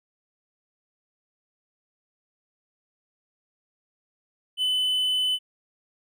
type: tone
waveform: triangle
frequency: 3015 Hz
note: F#7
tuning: 32 cents sharp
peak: -20 dBFS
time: 4.57-5.39 s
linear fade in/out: 50 ms
effects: none